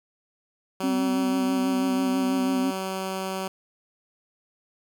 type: tone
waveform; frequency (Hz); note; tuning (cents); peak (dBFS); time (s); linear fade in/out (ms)
10% pulse; 190; F#3; +46; -20; 0.8-3.48; 5
type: tone with vibrato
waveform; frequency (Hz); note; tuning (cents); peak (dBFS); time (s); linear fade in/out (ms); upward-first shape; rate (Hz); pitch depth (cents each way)
sine; 260; C4; -11; -22; 0.83-2.71; 10; sine; 6.1; 49
effects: none